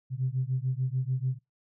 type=beating tone pair; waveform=sine; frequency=126.4 / 133.2 Hz; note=B2 / C3; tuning=+41 / +31 cents; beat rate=6.8 Hz; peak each=-29 dBFS; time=0.1-1.39 s; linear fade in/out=50 ms; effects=noise-tail reverb RT60 0.2 s tail -22 dB re dry + tanh soft clip ceiling -19 dBFS